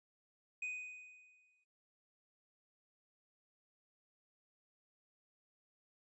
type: tone with exponential decay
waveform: triangle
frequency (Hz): 2494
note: D#7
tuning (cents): +3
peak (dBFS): -36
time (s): 0.62-1.64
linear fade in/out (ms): 5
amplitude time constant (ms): 220
effects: noise-tail reverb RT60 0.3 s tail -20 dB re dry + resampled to 22050 Hz